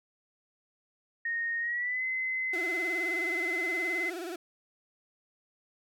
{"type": "tone with pitch glide", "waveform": "sine", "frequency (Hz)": [1856, 2047], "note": ["A#6", "C7"], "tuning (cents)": [-8, -38], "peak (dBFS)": -29, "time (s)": [1.25, 4.1], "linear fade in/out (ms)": 5, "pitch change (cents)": 170, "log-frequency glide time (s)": [1.6, 2.04]}
{"type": "tone with vibrato", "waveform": "35% pulse", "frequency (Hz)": 350, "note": "F4", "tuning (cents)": 4, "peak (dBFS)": -34, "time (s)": [2.53, 4.36], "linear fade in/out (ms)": 5, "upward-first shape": "sine", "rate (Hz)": 19, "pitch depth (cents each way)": 130}
{"effects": []}